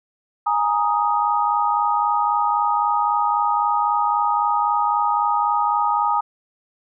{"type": "chord", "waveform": "sine", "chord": "Ab suspended second", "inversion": "none", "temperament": "just", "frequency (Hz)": [830.6, 934.4, 1245.9], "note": ["Ab5", "Bb5", "Eb6"], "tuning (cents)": [0, 4, 2], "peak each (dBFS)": -21, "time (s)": [0.46, 6.21], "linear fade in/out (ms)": 10, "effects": []}